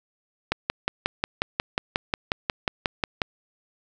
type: click train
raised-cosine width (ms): 0.3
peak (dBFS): -6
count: 16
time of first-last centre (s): 0.52-3.218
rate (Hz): 5.56
effects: none

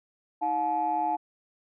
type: tone cluster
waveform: sine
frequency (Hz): 317.5 / 719 / 858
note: D#4 / F#5 / A5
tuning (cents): +35 / -50 / -44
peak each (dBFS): -35 / -28 / -26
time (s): 0.41-1.17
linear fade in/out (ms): 20
effects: tanh soft clip ceiling -17 dBFS

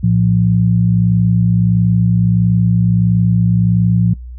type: tone pair together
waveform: sine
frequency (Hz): 113.1 / 174.61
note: A2 / F3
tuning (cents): +48 / 0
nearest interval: minor sixth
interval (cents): 752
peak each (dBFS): -12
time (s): 0.03-4.14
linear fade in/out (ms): 10
effects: noise-tail reverb RT60 0.1 s tail -23 dB re dry + added 61 Hz sine -27 dBFS peak until 4.38 s

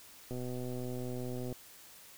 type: click train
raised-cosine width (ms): 2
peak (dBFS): -28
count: 153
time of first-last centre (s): 0.31-1.526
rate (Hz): 125
effects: white hiss -55 dBFS RMS until 2.17 s

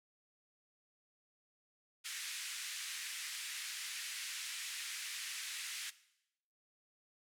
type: band-pass noise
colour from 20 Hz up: pink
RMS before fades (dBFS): -44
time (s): 2.04-5.91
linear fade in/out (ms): 20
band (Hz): 1800 to 11000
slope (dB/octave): 24
effects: noise-tail reverb RT60 0.8 s tail -17 dB re dry

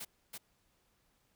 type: noise with echo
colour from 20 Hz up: white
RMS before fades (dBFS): -43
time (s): 0-0.05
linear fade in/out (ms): 10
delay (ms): 330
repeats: 1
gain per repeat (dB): -2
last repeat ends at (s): 0.38
effects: pink hiss -74 dBFS RMS until 1.35 s

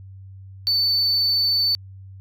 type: tone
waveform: sine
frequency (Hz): 4513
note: C#8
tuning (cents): +30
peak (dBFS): -15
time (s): 0.67-1.75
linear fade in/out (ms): 0
effects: tanh soft clip ceiling -15 dBFS + added 96 Hz sine -38 dBFS peak until 2.2 s

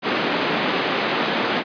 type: band-pass noise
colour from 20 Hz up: pink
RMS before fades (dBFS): -22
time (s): 0.02-1.64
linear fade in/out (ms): 50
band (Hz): 200 to 3700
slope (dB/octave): 24
effects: resampled to 11025 Hz

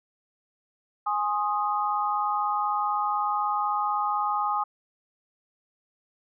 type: chord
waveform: sine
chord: Ab major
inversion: none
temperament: equal with one note detuned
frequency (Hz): 830.6 / 1060.5 / 1244.5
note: Ab5 / C6 / Eb6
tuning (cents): 0 / +23 / 0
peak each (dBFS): -27 / -31 / -27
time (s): 1.06-4.64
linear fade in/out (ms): 10
effects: none

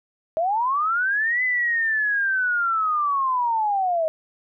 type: linear two-way sweep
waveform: sine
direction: up then down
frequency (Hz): 622.3 to 2028 to 622.3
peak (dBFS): -19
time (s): 0.37-4.08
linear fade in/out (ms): 0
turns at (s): 1.43
effects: none

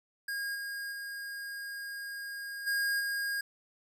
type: tone with level steps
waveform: square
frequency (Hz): 1627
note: G#6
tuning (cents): -36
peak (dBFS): -34 / -37 / -39 / -29 / -32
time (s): 0.28-3.41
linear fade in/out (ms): 5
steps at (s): 0.54 / 0.91 / 2.66 / 2.99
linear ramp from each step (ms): 20
effects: none

